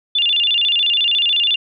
sine tone with vibrato, 3136 Hz, G7, in tune, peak -13 dBFS, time 0.15-1.56 s, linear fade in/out 5 ms, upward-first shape square, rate 14 Hz, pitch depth 190 cents each way, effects none

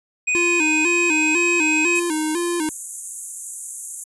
square tone with pitch glide, 2489 to 2521 Hz, D#7 to D#7, 0 to +22 cents, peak -18 dBFS, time 0.27-2 s, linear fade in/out 10 ms, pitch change +22 cents, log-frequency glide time 0.49-1.44 s
square tone with vibrato, 327.7 Hz, E4, 10 cents flat, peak -21 dBFS, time 0.35-2.69 s, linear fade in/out 0 ms, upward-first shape square, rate 2 Hz, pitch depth 97 cents each way
white high-pass noise, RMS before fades -28 dBFS, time 1.95-4.04 s, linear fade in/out 5 ms, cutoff 6600 Hz, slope 96 dB/octave
effects resampled to 24000 Hz

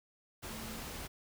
sine tone in noise, 221 Hz, A3, 8 cents sharp, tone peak -47 dBFS, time 0.48-0.79 s, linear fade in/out 20 ms, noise pink, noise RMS -44 dBFS, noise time 0.42-1.08 s, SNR -6 dB, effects none

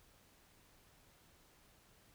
silence, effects pink hiss -67 dBFS RMS until 2.14 s

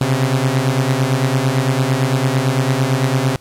sawtooth beating tone pair, 127.4 / 136.3 Hz, C3 / C#3, -46 / -29 cents, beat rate 8.9 Hz, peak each -13 dBFS, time 0.01-3.36 s, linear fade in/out 2 ms, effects pink hiss -48 dBFS RMS until 3.4 s + low-pass 12000 Hz 12 dB/octave

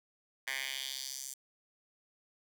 10% pulse tone with high-pass filter sweep, 133.9 Hz, C3, 40 cents sharp, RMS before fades -40 dBFS, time 0.47-1.34 s, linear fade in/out 5 ms, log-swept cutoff 1800 to 7500 Hz, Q 2.1, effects none

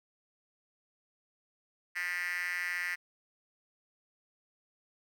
5% pulse tone with high-pass filter, 177.3 Hz, F3, 26 cents sharp, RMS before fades -35 dBFS, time 1.95-2.96 s, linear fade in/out 20 ms, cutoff 1900 Hz, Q 6.9, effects none

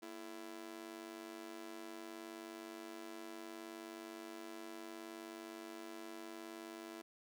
sawtooth tone with amplitude modulation, 333.8 Hz, E4, 22 cents sharp, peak -40 dBFS, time 0.02-7.02 s, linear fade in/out 10 ms, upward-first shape sine, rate 99.3 Hz, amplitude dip 90%, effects none

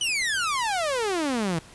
sawtooth exponential sweep, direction down, 3039 to 156.2 Hz, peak -20 dBFS, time 0.01-1.59 s, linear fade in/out 2 ms, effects pink hiss -49 dBFS RMS until 1.74 s + resampled to 24000 Hz

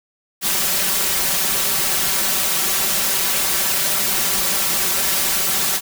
white noise with comb filter, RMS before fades -19 dBFS, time 0.41-5.81 s, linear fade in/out 50 ms, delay 5.2 ms, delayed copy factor +0.95, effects none

